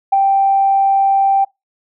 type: tone with ADSR envelope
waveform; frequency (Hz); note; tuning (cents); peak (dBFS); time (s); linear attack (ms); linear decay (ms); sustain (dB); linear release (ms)
sine; 784; G5; 0; -6; 0.12-1.45; 11; 16; -3; 14
effects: noise-tail reverb RT60 0.2 s tail -23 dB re dry + tanh soft clip ceiling -2 dBFS